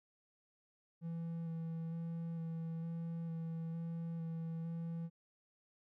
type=tone with vibrato; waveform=triangle; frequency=165.3 Hz; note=E3; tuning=5 cents sharp; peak=-37 dBFS; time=1.01-5.1 s; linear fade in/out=50 ms; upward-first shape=square; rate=1.1 Hz; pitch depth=13 cents each way; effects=none